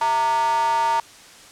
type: tone with high-pass filter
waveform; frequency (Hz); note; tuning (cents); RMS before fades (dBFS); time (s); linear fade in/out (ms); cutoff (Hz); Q
square; 131.3; C3; +6; -20; 0.01-1; 2; 910; 7.9
effects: white hiss -45 dBFS RMS until 1.51 s + low-pass 8000 Hz 12 dB/octave